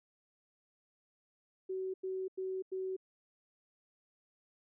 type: tone bursts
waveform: sine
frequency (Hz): 376.9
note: F#4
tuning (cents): +32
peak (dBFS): -35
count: 4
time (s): 1.69-2.966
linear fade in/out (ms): 10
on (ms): 250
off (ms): 92
effects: none